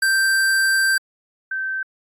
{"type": "tone pair in turn", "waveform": ["square", "sine"], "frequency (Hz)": [1568, 1550], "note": ["G6", "G6"], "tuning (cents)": [0, -20], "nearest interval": "unison", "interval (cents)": 20, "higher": "first", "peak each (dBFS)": [-16, -22], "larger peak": "first", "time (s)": [[0.02, 0.98], [1.51, 1.83]], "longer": "first", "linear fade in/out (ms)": 5, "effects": ["AAC 64 kbps"]}